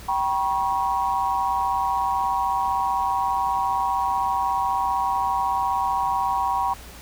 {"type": "tone cluster", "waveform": "sine", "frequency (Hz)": [777, 962, 1098], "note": ["G5", "B5", "C#6"], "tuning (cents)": [-16, -46, -17], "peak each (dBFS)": [-25, -23, -27], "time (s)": [0.08, 6.74], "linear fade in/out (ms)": 10, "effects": ["added 60 Hz sine -42 dBFS peak until 7.01 s", "pink hiss -43 dBFS RMS until 7.01 s"]}